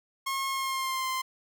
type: tone with pitch glide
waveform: sawtooth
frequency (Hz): 1081 to 1043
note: C#6 to C6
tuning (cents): -44 to -6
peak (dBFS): -25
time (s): 0.26-1.22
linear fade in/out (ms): 10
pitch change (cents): -62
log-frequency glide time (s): 0.49-1.09
effects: none